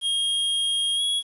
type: tone with pitch glide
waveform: square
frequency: 3249 to 3335 Hz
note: G#7 to G#7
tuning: -39 to +7 cents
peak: -22 dBFS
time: 0.01-1.23 s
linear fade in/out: 50 ms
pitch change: +46 cents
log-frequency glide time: 0.96-1.01 s
effects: resampled to 24000 Hz + 9-bit